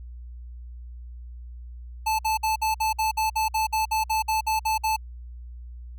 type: tone bursts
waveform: square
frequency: 874 Hz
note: A5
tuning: 12 cents flat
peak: -22 dBFS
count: 16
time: 2.06-4.965 s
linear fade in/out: 10 ms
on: 130 ms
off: 55 ms
effects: added 60 Hz sine -37 dBFS peak until 5.98 s